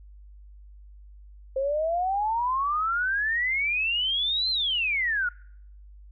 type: exponential two-way sweep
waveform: sine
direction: up then down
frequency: 523.3 to 4186 to 1402 Hz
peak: -23 dBFS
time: 1.56-5.29 s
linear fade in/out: 5 ms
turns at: 4.5 s
effects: noise-tail reverb RT60 0.7 s tail -26 dB re dry + added 50 Hz sine -45 dBFS peak until 6.11 s